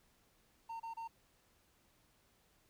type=tone bursts; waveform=triangle; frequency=912 Hz; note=A#5; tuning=38 cents flat; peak=-40 dBFS; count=3; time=0.69-1.078 s; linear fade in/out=10 ms; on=110 ms; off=29 ms; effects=pink hiss -72 dBFS RMS until 2.69 s